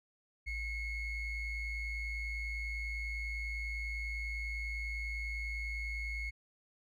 triangle ring-modulated tone, 1115 Hz, C#6, 10 cents sharp, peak -31 dBFS, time 0.46-6.31 s, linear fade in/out 20 ms, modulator 1060 Hz, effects none

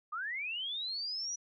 sine linear sweep, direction up, 1174.7 to 5920 Hz, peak -35 dBFS, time 0.12-1.36 s, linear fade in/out 10 ms, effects none

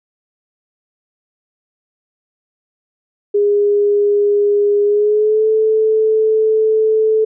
sine tone with pitch glide, 410 to 436.9 Hz, G#4 to A4, -22 to -12 cents, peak -10 dBFS, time 3.34-7.25 s, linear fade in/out 10 ms, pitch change +110 cents, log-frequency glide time 4.84-5.47 s, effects none

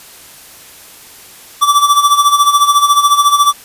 square tone with tremolo, 1160 Hz, D6, 22 cents flat, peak -5 dBFS, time 1.61-3.53 s, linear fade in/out 20 ms, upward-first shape sine, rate 14 Hz, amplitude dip 70%, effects white hiss -37 dBFS RMS until 3.64 s + resampled to 32000 Hz

